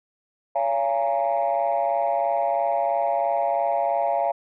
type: tone cluster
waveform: sine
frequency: 564 / 684 / 827 / 930 Hz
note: C#5 / F5 / G#5 / A#5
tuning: +30 / -36 / -8 / -4 cents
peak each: -25 / -22 / -25 / -29 dBFS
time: 0.55-4.32 s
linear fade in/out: 10 ms
effects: tanh soft clip ceiling -14 dBFS